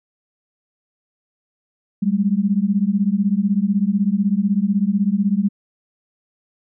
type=beating tone pair; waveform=sine; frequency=192.9 / 208.9 Hz; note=G3 / G#3; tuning=-28 / +10 cents; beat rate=16 Hz; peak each=-18 dBFS; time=2.02-5.49 s; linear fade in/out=10 ms; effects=none